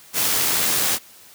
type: noise with amplitude modulation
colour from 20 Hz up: white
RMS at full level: -19 dBFS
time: 0.13-0.99 s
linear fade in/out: 50 ms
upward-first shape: sine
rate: 82.6 Hz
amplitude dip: 25%
effects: white hiss -47 dBFS RMS until 1.34 s + high-pass 80 Hz 12 dB/octave